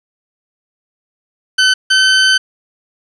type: tone pair in turn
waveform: 20% pulse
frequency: 1519 / 1530.4 Hz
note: F#6 / G6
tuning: +45 / -42 cents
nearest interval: unison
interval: 13 cents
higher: second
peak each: -3 dBFS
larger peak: neither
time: 1.58-1.74 / 1.9-2.38 s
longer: second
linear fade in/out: 10 ms
effects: resampled to 22050 Hz + 7-bit

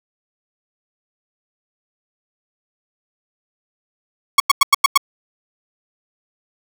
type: tone bursts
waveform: sawtooth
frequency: 1108.7 Hz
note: C#6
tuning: in tune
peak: -3 dBFS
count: 6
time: 4.38-4.976 s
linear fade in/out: 5 ms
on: 21 ms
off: 94 ms
effects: none

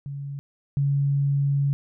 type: tone pair in turn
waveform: sine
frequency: 140.5 / 140.5 Hz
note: C#3 / C#3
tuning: +24 / +24 cents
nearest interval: unison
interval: 0 cents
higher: neither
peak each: -30 / -19 dBFS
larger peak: second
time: 0.06-0.39 / 0.77-1.73 s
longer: second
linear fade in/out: 0 ms
effects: none

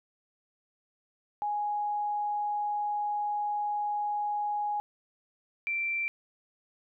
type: tone pair in turn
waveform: sine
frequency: 830.6 / 2349 Hz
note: G#5 / D7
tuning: 0 / 0 cents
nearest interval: octave + tritone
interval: 1800 cents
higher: second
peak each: -28 dBFS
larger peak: neither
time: 1.42-4.8 / 5.67-6.08 s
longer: first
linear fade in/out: 0 ms
effects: none

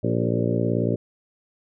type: harmonic tone with a mistuned harmonic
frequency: 58.2 Hz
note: A#1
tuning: 2 cents flat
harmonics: 2 / 3 / 4 / 5 / 6 / 7 / 8 / 9 / 10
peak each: -25 / -27 / -28 / -29 / -30 / -30 / -31 / -32 / -32 dBFS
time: 0.03-0.96 s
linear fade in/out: 10 ms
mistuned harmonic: 7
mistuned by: -30 cents
effects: none

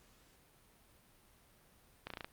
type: slowing click train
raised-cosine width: 0.3 ms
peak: -26 dBFS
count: 6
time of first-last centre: 2.07-2.245 s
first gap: 33 ms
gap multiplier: 1.03
effects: pink hiss -66 dBFS RMS until 2.32 s + Opus 48 kbps

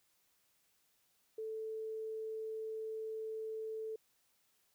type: tone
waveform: sine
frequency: 440 Hz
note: A4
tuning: in tune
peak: -39 dBFS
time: 1.38-3.96 s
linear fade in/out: 5 ms
effects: white hiss -75 dBFS RMS until 4.74 s

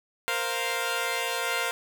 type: chord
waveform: 10% pulse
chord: Bb suspended second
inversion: none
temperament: equal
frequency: 466.2 / 523.3 / 698.5 Hz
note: Bb4 / C5 / F5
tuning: 0 / 0 / 0 cents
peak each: -23 dBFS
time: 0.28-1.71 s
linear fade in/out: 0 ms
effects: none

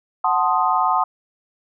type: chord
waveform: sine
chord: F# diminished seventh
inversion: none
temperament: equal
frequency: 740 / 880 / 1046.5 / 1244.5 Hz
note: F#5 / A5 / C6 / Eb6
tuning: 0 / 0 / 0 / 0 cents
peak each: -21 dBFS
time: 0.24-1.04 s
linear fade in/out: 5 ms
effects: none

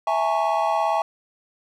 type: chord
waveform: triangle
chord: A# half-diminished seventh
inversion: second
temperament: equal with one note detuned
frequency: 659.3 / 830.6 / 908.4 / 1108.7 Hz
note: E5 / G#5 / A#5 / C#6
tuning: 0 / 0 / -45 / 0 cents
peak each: -22 / -21 / -25 / -25 dBFS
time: 0.07-1.02 s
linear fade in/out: 2 ms
effects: none

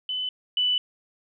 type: tone pair in turn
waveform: sine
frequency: 3015 / 2982 Hz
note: F#7 / F#7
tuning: +32 / +13 cents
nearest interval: unison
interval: 19 cents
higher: first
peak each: -26 / -20 dBFS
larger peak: second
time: 0.09-0.29 / 0.57-0.78 s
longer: second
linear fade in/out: 2 ms
effects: none

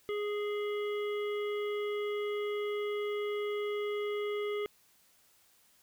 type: harmonic tone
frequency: 415.3 Hz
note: G#4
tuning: in tune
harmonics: 1 / 3 / 5 / 7 / 8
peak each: -32 / -44 / -44 / -51 / -51 dBFS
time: 0.09-4.66 s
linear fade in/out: 0 ms
effects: white hiss -66 dBFS RMS until 5.82 s

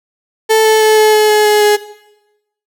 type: tone with pitch steps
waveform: 35% pulse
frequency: 440 / 436.7 / 433.4 / 430.2 / 427 / 423.8 / 420.6 / 417.5 Hz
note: A4 / A4 / A4 / A4 / G#4 / G#4 / G#4 / G#4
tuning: 0 / -13 / -26 / -39 / +48 / +35 / +22 / +9 cents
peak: -5 dBFS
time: 0.49-1.77 s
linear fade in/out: 20 ms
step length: 160 ms
effects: noise-tail reverb RT60 0.9 s tail -17 dB re dry

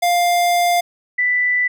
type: tone pair in turn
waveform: square / sine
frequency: 701 / 1982.7 Hz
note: F5 / B6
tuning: +6 / +6 cents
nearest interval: octave + tritone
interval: 1800 cents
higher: second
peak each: -14 dBFS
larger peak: neither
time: 0.02-0.81 / 1.18-1.68 s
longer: first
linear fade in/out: 10 ms
effects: none

